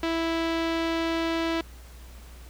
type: tone with low-pass filter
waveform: sawtooth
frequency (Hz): 329.6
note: E4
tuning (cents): 0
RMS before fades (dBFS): -27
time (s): 0.03-1.61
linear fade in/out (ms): 2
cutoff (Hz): 3700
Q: 1.3
effects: added 60 Hz sine -43 dBFS peak until 2.49 s + pink hiss -52 dBFS RMS until 2.49 s